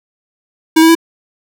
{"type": "tone with pitch steps", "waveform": "square", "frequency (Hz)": [320.2, 325.4, 330.7], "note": ["D#4", "E4", "E4"], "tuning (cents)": [50, -22, 6], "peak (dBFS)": -5, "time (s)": [0.76, 0.952], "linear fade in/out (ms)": 10, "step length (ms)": 64, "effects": []}